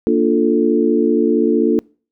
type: chord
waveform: sine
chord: Bb major seventh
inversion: none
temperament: equal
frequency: 233.1 / 293.7 / 349.2 / 440 Hz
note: Bb3 / D4 / F4 / A4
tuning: 0 / 0 / 0 / 0 cents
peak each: -17 dBFS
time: 0.07-1.79 s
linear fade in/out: 0 ms
effects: noise-tail reverb RT60 0.4 s tail -26 dB re dry